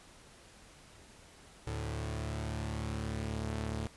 sawtooth tone pair together, 73.42 / 110 Hz, D2 / A2, 0 / 0 cents, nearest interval perfect fifth, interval 700 cents, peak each -34 / -34 dBFS, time 1.67-3.87 s, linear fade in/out 0 ms, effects pink hiss -57 dBFS RMS until 3.96 s + resampled to 24000 Hz

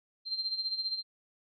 sine tone with tremolo, 4154 Hz, C8, 13 cents flat, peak -28 dBFS, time 0.25-1.03 s, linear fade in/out 50 ms, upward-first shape sine, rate 15 Hz, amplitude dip 70%, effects MP3 48 kbps

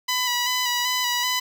10% pulse tone with vibrato, 987.8 Hz, B5, in tune, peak -13 dBFS, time 0.08-1.4 s, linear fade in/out 10 ms, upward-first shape square, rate 2.6 Hz, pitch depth 24 cents each way, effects none

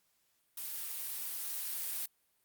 blue noise with level ramp, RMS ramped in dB -41 to -37 dBFS, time 0.57-2.06 s, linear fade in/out 5 ms, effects white hiss -75 dBFS RMS until 2.44 s + Opus 48 kbps

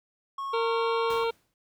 triangle tone, 1096 Hz, C#6, 20 cents flat, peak -29 dBFS, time 0.38-1.24 s, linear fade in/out 5 ms
harmonic tone, 459.4 Hz, A#4, 25 cents flat, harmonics 1 / 2 / 3 / 5 / 6 / 7 / 8 / 9, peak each -26 / -32 / -36 / -40 / -42 / -43 / -44 / -45 dBFS, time 0.53-1.31 s, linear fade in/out 10 ms
pink noise with exponential decay, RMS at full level -40 dBFS, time 1.1-1.54 s, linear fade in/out 1 ms, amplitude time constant 94 ms
effects none

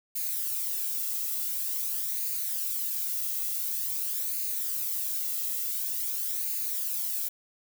violet noise with flanger, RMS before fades -31 dBFS, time 0.15-7.29 s, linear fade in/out 10 ms, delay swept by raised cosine 0.44 to 1.54 ms, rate 0.47 Hz, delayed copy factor +0.5, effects none

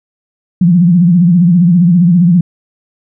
sine tone with vibrato, 174.61 Hz, F3, in tune, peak -4 dBFS, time 0.61-2.41 s, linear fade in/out 5 ms, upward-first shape sine, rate 15 Hz, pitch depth 110 cents each way, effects none

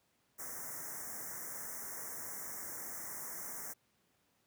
white band-stop noise, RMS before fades -44 dBFS, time 0.38-3.74 s, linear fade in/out 20 ms, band 2100 to 5500 Hz, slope 96 dB/octave, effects pink hiss -75 dBFS RMS until 4.46 s + high-pass 100 Hz 12 dB/octave

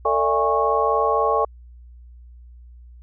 sine tone cluster, 448.3 / 591 / 675 / 819 / 1099 Hz, A4 / D5 / E5 / G#5 / C#6, +32 / +11 / +41 / -24 / -15 cents, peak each -22 / -24 / -26 / -24 / -21 dBFS, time 0.05-1.45 s, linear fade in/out 5 ms, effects added 60 Hz sine -41 dBFS peak until 3.02 s

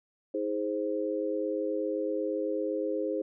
sine chord, Ab major, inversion second, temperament equal with one note detuned, 317.8 / 415.3 / 523.3 Hz, Eb4 / Ab4 / C5, +37 / 0 / 0 cents, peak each -33 / -33 / -32 dBFS, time 0.34-3.22 s, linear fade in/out 5 ms, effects none

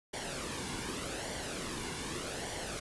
pink noise with flanger, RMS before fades -39 dBFS, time 0.13-2.8 s, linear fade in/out 10 ms, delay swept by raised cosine 0.77 to 1.61 ms, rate 0.84 Hz, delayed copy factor -0.55, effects resampled to 24000 Hz

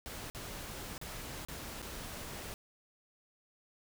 pink noise with dropouts, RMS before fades -44 dBFS, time 0.06-2.54 s, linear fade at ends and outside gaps 0 ms, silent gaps 0.3-0.348 / 0.979-1.014 / 1.45-1.485 / 1.819-1.826 s, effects none

